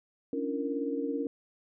sine tone cluster, 277.7 / 295.9 / 339.3 / 464.2 Hz, C#4 / D4 / F4 / A#4, +3 / +13 / -50 / -7 cents, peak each -33 / -37 / -39 / -34 dBFS, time 0.33-1.27 s, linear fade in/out 2 ms, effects none

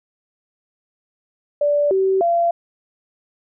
sine tone with pitch steps, 583 / 382.9 / 684 Hz, D5 / G4 / F5, -13 / -41 / -36 cents, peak -14 dBFS, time 1.61-2.51 s, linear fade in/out 5 ms, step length 300 ms, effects none

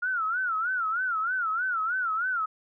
sine tone with vibrato, 1396.9 Hz, F6, in tune, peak -25 dBFS, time 0.02-2.46 s, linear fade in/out 10 ms, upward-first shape sine, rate 3.2 Hz, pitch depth 160 cents each way, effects none

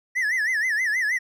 triangle tone with vibrato, 1864.7 Hz, A#6, in tune, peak -19 dBFS, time 0.15-1.19 s, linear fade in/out 20 ms, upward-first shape sine, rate 6.3 Hz, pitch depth 180 cents each way, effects none

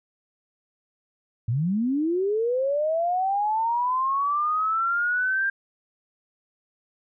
sine linear sweep, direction up, 105.7 to 1600 Hz, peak -21 dBFS, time 1.48-5.5 s, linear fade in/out 5 ms, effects none

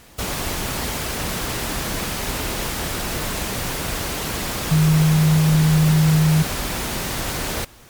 sine tone in noise, 156 Hz, D#3, 5 cents sharp, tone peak -12 dBFS, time 4.71-6.43 s, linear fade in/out 10 ms, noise pink, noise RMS -25 dBFS, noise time 0.18-7.65 s, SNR +10 dB, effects pink hiss -47 dBFS RMS until 7.89 s + MP3 96 kbps

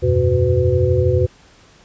sine tone cluster, 83.8 / 96.1 / 122.9 / 369.5 / 503 Hz, E2 / G2 / B2 / F#4 / B4, +29 / -34 / -8 / -2 / +32 cents, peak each -19 dBFS, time 0.02-1.27 s, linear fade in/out 20 ms, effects pink hiss -49 dBFS RMS until 1.84 s + resampled to 16000 Hz

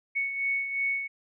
sine beating tone pair, 2217 / 2219.8 Hz, C#7 / C#7, 0 / +2 cents, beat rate 2.8 Hz, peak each -27 / -35 dBFS, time 0.15-1.08 s, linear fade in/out 20 ms, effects none

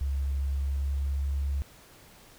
sine tone with pitch glide, 68.8 to 69.68 Hz, C#2 to C#2, -12 to +10 cents, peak -26 dBFS, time 0.01-1.62 s, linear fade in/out 0 ms, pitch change +22 cents, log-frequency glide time 0.4-1.36 s, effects pink hiss -54 dBFS RMS until 2.38 s

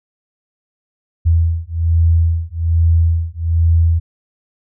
sine beating tone pair, 82.41 / 83.61 Hz, E2 / E2, 0 / +25 cents, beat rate 1.2 Hz, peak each -14 dBFS, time 1.25-4 s, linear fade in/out 20 ms, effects none

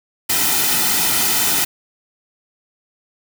white noise with comb filter, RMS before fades -17 dBFS, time 0.29-1.65 s, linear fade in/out 10 ms, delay 1.8 ms, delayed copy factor -0.65, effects none

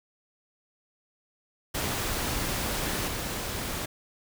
pink noise with level steps, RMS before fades -30 / -33 dBFS, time 1.74-3.86 s, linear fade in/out 10 ms, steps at 3.07 s, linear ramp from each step 10 ms, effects none

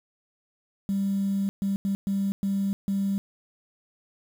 sine tone bursts at uneven times, 197 Hz, G3, 9 cents sharp, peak -22 dBFS, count 6, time 0.89-1.49 / 1.62-1.76 / 1.85-1.95 / 2.07-2.32 / 2.43-2.73 / 2.88-3.18 s, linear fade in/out 0 ms, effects tanh soft clip ceiling -19 dBFS + 8-bit

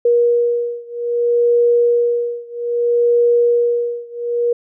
sine beating tone pair, 476.3 / 476.92 Hz, A#4 / A#4, +37 / +39 cents, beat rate 0.62 Hz, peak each -15 / -16 dBFS, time 0.05-4.53 s, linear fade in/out 5 ms, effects none

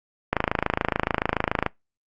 click train, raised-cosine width 0.5 ms, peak -5 dBFS, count 37, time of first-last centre 0.33-1.663 s, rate 27 Hz, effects noise-tail reverb RT60 0.2 s tail -25 dB re dry + Opus 48 kbps

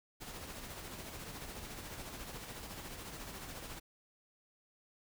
pink noise with tremolo, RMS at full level -45 dBFS, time 0.2-3.8 s, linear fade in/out 20 ms, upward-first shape sine, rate 14 Hz, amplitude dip 40%, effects none

